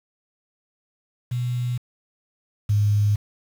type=tone pair in turn; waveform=sine; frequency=122.9 / 103.61 Hz; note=B2 / G#2; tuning=-8 / -4 cents; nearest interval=minor third; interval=296 cents; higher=first; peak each=-22 / -16 dBFS; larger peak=second; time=1.31-1.78 / 2.69-3.16 s; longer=neither; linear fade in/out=10 ms; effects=7-bit